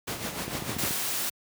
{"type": "noise with tremolo", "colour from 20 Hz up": "pink", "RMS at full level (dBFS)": -31, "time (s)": [0.07, 0.89], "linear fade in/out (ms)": 10, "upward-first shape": "sine", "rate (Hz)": 6.7, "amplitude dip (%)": 55}
{"type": "click train", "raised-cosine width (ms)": 3, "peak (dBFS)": -20, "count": 7, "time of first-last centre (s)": [0.48, 0.909], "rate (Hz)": 14}
{"type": "noise", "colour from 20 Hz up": "white", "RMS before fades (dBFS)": -30, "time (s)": [0.78, 1.3], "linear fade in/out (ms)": 10}
{"effects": ["high-pass 100 Hz 12 dB/octave"]}